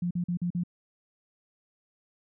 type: tone bursts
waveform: sine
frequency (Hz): 175.3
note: F3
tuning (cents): +7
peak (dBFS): -26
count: 5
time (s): 0.02-0.636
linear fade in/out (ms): 5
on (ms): 88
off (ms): 44
effects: none